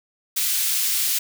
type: high-pass noise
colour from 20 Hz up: white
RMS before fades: -22 dBFS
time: 0.36-1.19 s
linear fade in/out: 10 ms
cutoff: 2600 Hz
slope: 12 dB/octave
effects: none